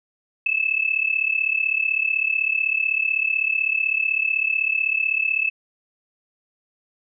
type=tone with amplitude modulation; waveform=sine; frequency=2614 Hz; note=E7; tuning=15 cents flat; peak=-15 dBFS; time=0.46-5.5 s; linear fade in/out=5 ms; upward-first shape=sine; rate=35.9 Hz; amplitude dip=85%; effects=none